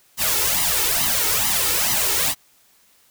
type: noise with flanger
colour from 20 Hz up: white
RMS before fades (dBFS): -20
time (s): 0.17-2.35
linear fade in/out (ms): 50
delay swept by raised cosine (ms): 0.99 to 2.29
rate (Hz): 2.3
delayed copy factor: +0.75
effects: white hiss -57 dBFS RMS until 3.1 s